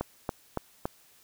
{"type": "click train", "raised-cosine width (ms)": 1, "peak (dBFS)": -15, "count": 4, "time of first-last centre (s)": [0.01, 0.855], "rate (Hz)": 3.55, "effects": ["white hiss -60 dBFS RMS until 1.23 s"]}